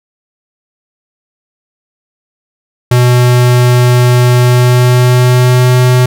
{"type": "tone with pitch glide", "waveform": "square", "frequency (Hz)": [123.47, 125.63], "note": ["B2", "B2"], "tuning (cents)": [0, 30], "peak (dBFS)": -5, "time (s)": [2.91, 6.06], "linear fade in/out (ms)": 5, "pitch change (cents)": 30, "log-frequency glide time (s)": [4.39, 5.77], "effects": []}